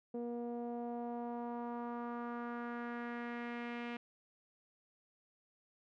sawtooth tone with low-pass filter sweep, 238.3 Hz, A#3, 38 cents sharp, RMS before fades -42 dBFS, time 0.14-3.97 s, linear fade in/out 5 ms, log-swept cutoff 520 to 2500 Hz, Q 2.4, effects none

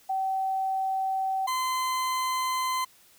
sine / 40% pulse tone pair in turn, 767 / 1029.3 Hz, G5 / C6, -38 / -29 cents, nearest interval perfect fourth, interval 509 cents, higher second, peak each -25 dBFS, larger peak neither, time 0.09-1.47 / 1.47-2.85 s, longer neither, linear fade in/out 10 ms, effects white hiss -58 dBFS RMS until 3.18 s

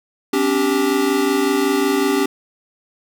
square chord, C suspended second, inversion none, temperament equal with one note detuned, 261.6 / 287 / 392 Hz, C4 / D4 / G4, 0 / -40 / 0 cents, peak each -23 / -20 / -19 dBFS, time 0.33-2.26 s, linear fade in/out 5 ms, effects none

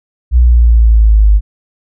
sine exponential sweep, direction down, 61.74 to 50.7 Hz, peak -3 dBFS, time 0.31-1.41 s, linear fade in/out 50 ms, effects none

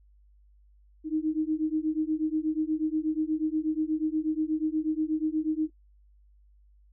sine beating tone pair, 307.8 / 316.1 Hz, D#4 / D#4, -19 / +27 cents, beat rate 8.3 Hz, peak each -28 dBFS, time 1.04-5.7 s, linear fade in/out 50 ms, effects noise-tail reverb RT60 0.1 s tail -18 dB re dry + added 50 Hz sine -56 dBFS peak until 6.92 s

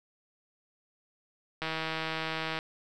click train, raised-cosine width 0.3 ms, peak -17 dBFS, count 156, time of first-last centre 1.62-2.589 s, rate 160 Hz, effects none

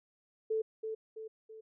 sine tone with echo, 440 Hz, A4, in tune, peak -29 dBFS, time 0.5-0.62 s, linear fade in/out 10 ms, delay 330 ms, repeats 3, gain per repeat -6 dB, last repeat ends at 1.61 s, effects none

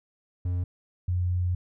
triangle / sine tone pair in turn, 89.2 / 89.54 Hz, F2 / F2, +37 / +44 cents, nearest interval unison, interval 7 cents, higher second, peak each -23 dBFS, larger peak neither, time 0.45-0.64 / 1.08-1.55 s, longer second, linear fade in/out 5 ms, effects none

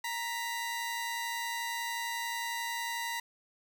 sawtooth tone pair together, 934 / 1979.1 Hz, A#5 / B6, +3 / +3 cents, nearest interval octave + minor second, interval 1300 cents, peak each -32 / -34 dBFS, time 0.04-3.2 s, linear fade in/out 5 ms, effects none

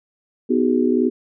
sine chord, G# minor seventh, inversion first, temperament just, 249.2 / 311.5 / 373.8 / 415.3 Hz, B3 / D#4 / F#4 / G#4, +16 / +2 / +18 / 0 cents, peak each -18 / -22 / -20 / -23 dBFS, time 0.49-1.1 s, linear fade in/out 20 ms, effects none

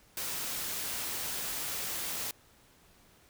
white noise, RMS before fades -36 dBFS, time 0.17-2.31 s, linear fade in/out 2 ms, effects pink hiss -62 dBFS RMS until 3.29 s

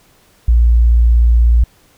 sine tone, 58.27 Hz, A#1, in tune, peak -6 dBFS, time 0.48-1.64 s, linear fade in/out 5 ms, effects pink hiss -51 dBFS RMS until 1.97 s

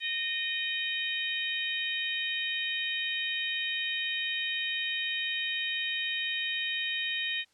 harmonic tone with a mistuned harmonic, 616 Hz, D#5, 17 cents flat, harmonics 3 / 4 / 5 / 6, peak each -35 / -35 / -35 / -35 dBFS, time 0-7.45 s, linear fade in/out 50 ms, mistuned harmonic 6, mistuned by +27 cents, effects white hiss -68 dBFS RMS until 7.53 s + low-pass 7000 Hz 12 dB/octave

